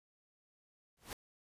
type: noise with exponential growth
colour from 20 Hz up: pink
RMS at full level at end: -40 dBFS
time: 0.97-1.13 s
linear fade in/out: 1 ms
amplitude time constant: 34 ms
effects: resampled to 32000 Hz